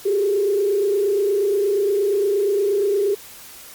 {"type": "tone with frequency modulation", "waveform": "sine", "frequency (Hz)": 402.6, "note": "G4", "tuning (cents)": 46, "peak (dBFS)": -16, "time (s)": [0.05, 3.15], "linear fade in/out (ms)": 10, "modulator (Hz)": 28.5, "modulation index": 0.8, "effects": ["white hiss -41 dBFS RMS until 3.74 s", "Opus 48 kbps"]}